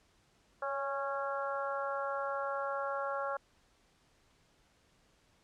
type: harmonic tone with a mistuned harmonic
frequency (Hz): 275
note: C#4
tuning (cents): -14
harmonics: 2 / 3 / 4 / 5 / 6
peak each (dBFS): -37 / -41 / -40 / -39 / -48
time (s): 0.62-3.37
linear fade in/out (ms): 5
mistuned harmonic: 2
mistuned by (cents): +21
effects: pink hiss -69 dBFS RMS until 5.43 s + low-pass 8000 Hz 12 dB/octave